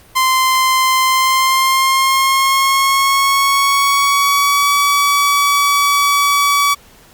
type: tone with pitch glide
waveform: sawtooth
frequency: 1040 to 1140.7 Hz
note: C6 to C#6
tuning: -11 to +49 cents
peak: -7 dBFS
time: 0.15-6.75 s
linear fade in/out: 20 ms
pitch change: +160 cents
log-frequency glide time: 1.06-4.71 s
effects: pink hiss -45 dBFS RMS until 7.13 s + Opus 48 kbps